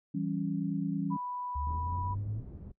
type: chord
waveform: sine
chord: C# diminished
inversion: first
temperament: equal with one note detuned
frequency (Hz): 164.81 / 193.97 / 277.2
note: E3 / G3 / C#4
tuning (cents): 0 / -18 / 0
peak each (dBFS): -34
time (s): 0.14-1.17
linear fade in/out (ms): 10
type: tone with pitch glide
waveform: sine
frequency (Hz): 987.8 to 981.5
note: B5 to B5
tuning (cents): 0 to -11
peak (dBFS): -35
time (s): 1.1-2.15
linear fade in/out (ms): 20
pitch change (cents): -11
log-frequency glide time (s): 1.46-1.96
type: linear sweep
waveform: sine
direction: up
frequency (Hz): 69.3 to 110.9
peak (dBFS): -33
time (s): 1.55-2.41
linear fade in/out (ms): 10
type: low-pass noise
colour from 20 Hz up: pink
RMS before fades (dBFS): -45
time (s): 1.66-2.72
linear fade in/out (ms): 10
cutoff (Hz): 260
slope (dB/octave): 12
effects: noise-tail reverb RT60 0.1 s tail -21 dB re dry